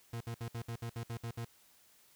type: tone bursts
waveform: 40% pulse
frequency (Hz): 116.54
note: A#2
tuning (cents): 0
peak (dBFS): -37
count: 10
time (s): 0.13-1.449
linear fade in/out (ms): 5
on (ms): 77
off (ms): 61
effects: white hiss -65 dBFS RMS until 2.15 s